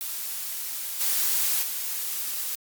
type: noise with level steps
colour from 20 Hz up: blue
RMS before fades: -32 / -24 / -30 dBFS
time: 0.01-2.55 s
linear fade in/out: 0 ms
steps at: 1 / 1.62 s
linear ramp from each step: 10 ms
effects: Opus 48 kbps